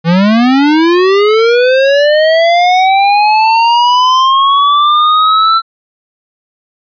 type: linear sweep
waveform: square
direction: up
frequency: 160 to 1345 Hz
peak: -6 dBFS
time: 0.04-5.62 s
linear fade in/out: 50 ms
effects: resampled to 11025 Hz